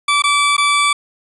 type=tone with dropouts; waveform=20% pulse; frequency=1157 Hz; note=D6; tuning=26 cents flat; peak=-7 dBFS; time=0.08-0.93 s; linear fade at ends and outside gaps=5 ms; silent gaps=0.222-0.238 / 0.567-0.579 s; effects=resampled to 24000 Hz